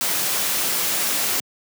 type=noise; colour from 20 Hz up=white; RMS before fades=-22 dBFS; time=0.01-1.4 s; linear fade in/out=0 ms; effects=high-pass 150 Hz 12 dB/octave